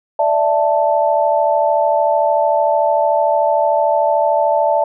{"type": "chord", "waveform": "sine", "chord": "D suspended second", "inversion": "none", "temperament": "just", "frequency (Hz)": [587.3, 660.7, 881], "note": ["D5", "E5", "A5"], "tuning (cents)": [0, 4, 2], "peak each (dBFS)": -16, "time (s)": [0.19, 4.84], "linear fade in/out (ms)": 5, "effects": []}